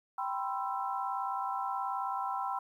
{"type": "chord", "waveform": "sine", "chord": "C major seventh", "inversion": "second", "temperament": "equal with one note detuned", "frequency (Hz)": [784, 987.8, 1046.5, 1331.5], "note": ["G5", "B5", "C6", "E6"], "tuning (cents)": [0, 0, 0, 17], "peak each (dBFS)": [-36, -37, -39, -39], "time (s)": [0.18, 2.59], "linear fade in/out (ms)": 5, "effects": ["11-bit"]}